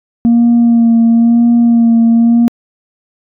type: tone with vibrato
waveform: sine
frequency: 233.1 Hz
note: A#3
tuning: in tune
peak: -3 dBFS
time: 0.25-2.48 s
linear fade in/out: 0 ms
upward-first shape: sine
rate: 0.99 Hz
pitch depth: 24 cents each way
effects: tanh soft clip ceiling -3 dBFS